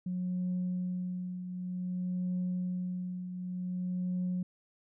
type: tone with tremolo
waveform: sine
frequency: 181.2 Hz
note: F#3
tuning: 36 cents flat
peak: -28 dBFS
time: 0.06-4.43 s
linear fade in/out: 5 ms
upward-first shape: triangle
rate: 0.54 Hz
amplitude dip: 65%
effects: tanh soft clip ceiling -27 dBFS